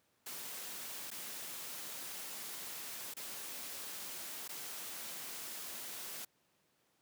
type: noise with dropouts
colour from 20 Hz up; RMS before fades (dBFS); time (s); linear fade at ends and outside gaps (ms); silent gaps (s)
white; -45; 0.26-6.25; 5; 1.105-1.113 / 3.139-3.166 / 4.479-4.49
effects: pink hiss -75 dBFS RMS until 7.01 s + high-pass 150 Hz 12 dB/octave